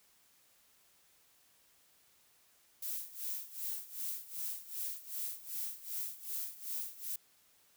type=noise with tremolo; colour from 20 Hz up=violet; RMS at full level=-38 dBFS; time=2.82-7.16 s; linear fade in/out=5 ms; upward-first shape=sine; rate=2.6 Hz; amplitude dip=85%; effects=white hiss -68 dBFS RMS until 7.76 s